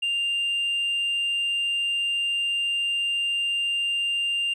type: tone with tanh clipping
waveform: triangle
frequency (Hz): 2794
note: F7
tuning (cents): 0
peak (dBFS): -23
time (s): 0.02-4.54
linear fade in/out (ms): 10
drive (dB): 6
effects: none